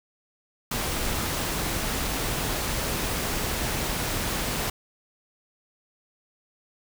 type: noise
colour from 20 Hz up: pink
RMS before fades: -28 dBFS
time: 0.71-4.7 s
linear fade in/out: 5 ms
effects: none